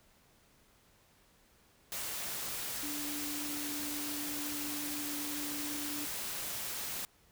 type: tone in noise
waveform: sine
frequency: 293.7 Hz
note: D4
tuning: in tune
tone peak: -41 dBFS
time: 2.83-6.05 s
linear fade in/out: 0 ms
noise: white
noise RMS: -39 dBFS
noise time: 1.92-7.05 s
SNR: -5 dB
effects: pink hiss -66 dBFS RMS until 7.31 s